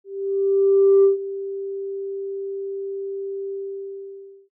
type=tone with ADSR envelope; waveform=sine; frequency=392.7 Hz; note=G4; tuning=3 cents sharp; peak=-9 dBFS; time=0.04-4.49 s; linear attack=1000 ms; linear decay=130 ms; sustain=-17 dB; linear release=970 ms; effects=noise-tail reverb RT60 0.1 s tail -20 dB re dry + tanh soft clip ceiling -7 dBFS